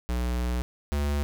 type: tone pair in turn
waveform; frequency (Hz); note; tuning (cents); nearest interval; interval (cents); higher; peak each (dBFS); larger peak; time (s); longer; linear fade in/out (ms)
square; 60.8 / 72.3; B1 / D2; -26 / -27; minor third; 299; second; -26 / -25; second; 0.09-0.62 / 0.92-1.23; first; 0
effects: none